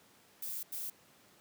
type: noise bursts at uneven times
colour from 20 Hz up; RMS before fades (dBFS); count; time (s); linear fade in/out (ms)
violet; -40; 2; 0.42-0.63 / 0.72-0.9; 5
effects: pink hiss -63 dBFS RMS until 1.4 s + high-pass 150 Hz 12 dB/octave